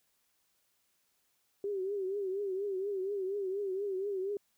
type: tone with vibrato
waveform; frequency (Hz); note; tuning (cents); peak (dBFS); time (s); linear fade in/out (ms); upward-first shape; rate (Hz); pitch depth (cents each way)
sine; 391; G4; -4; -32; 1.64-4.37; 2; triangle; 4.2; 110
effects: white hiss -75 dBFS RMS until 4.57 s